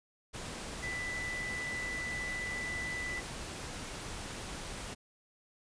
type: tone in noise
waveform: sine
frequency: 1987 Hz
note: B6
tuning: 10 cents sharp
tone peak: -36 dBFS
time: 0.82-3.21 s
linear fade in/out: 20 ms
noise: pink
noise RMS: -42 dBFS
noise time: 0.33-4.95 s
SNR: +3 dB
effects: resampled to 22050 Hz